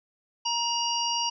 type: harmonic tone with a mistuned harmonic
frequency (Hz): 942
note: A#5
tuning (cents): +18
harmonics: 1 / 3 / 5 / 6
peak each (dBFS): -29 / -30 / -32 / -32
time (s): 0.45-1.3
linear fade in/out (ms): 10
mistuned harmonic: 3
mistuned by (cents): +15
effects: none